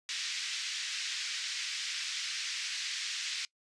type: band-pass noise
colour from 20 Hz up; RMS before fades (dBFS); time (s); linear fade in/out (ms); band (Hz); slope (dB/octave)
white; -37; 0.09-3.45; 0; 1800 to 5800; 24
effects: noise-tail reverb RT60 0.1 s tail -23 dB re dry + resampled to 22050 Hz